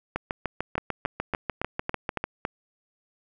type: two click trains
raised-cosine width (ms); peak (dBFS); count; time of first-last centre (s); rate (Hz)
0.5; -12 / -12; 7 / 15; 0.78-2.451 / 0.16-2.24; 3.59 / 6.73
effects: none